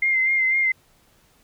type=tone with vibrato; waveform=sine; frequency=2093 Hz; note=C7; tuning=in tune; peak=-17 dBFS; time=0.02-0.72 s; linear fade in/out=5 ms; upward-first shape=sine; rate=4 Hz; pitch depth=32 cents each way; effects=pink hiss -59 dBFS RMS until 1.43 s